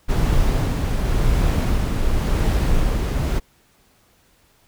brown noise with tremolo, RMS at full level -17 dBFS, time 0.08-3.4 s, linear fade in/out 20 ms, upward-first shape sine, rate 0.92 Hz, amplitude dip 30%, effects pink hiss -58 dBFS RMS until 4.67 s

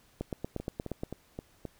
two click trains, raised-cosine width 2 ms, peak -20 / -24 dBFS, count 8 / 5, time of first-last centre 0.21-1.034 / 0.6-1.653 s, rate 8.49 / 3.8 Hz, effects pink hiss -64 dBFS RMS until 1.79 s

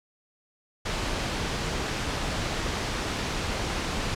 pink noise, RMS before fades -29 dBFS, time 0.85-4.15 s, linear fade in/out 10 ms, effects low-pass 6000 Hz 12 dB/octave

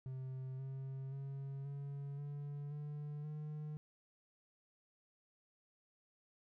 triangle tone with pitch steps, 130.81 / 134.02 / 137.31 / 140.69 / 144.14 / 147.68 / 151.31 Hz, C3 / C3 / C#3 / C#3 / D3 / D3 / D#3, 0 / +42 / -16 / +26 / -32 / +10 / -48 cents, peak -40 dBFS, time 0.06-3.77 s, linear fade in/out 0 ms, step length 530 ms, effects none

